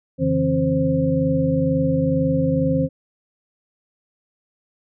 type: tone cluster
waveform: sine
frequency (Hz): 87.8 / 139.9 / 162 / 265.8 / 525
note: F2 / C#3 / E3 / C4 / C5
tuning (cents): +10 / +16 / -30 / +27 / +6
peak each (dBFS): -30 / -26 / -21 / -21 / -22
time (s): 0.18-2.89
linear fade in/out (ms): 50
effects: none